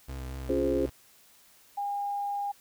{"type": "tone with vibrato", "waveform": "35% pulse", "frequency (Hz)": 65.41, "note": "C2", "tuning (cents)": 0, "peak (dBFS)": -34, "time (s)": [0.08, 0.9], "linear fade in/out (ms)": 10, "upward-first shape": "sine", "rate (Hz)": 4.3, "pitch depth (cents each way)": 30}
{"type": "chord", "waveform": "sine", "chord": "Db major seventh", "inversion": "none", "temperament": "equal", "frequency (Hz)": [277.2, 349.2, 415.3, 523.3], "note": ["Db4", "F4", "Ab4", "C5"], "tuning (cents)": [0, 0, 0, 0], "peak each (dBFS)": -30, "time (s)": [0.49, 0.86], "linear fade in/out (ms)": 5}
{"type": "tone", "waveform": "sine", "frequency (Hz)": 810, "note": "G#5", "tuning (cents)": -43, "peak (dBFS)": -29, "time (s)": [1.77, 2.52], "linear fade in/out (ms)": 10}
{"effects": ["white hiss -59 dBFS RMS until 2.6 s"]}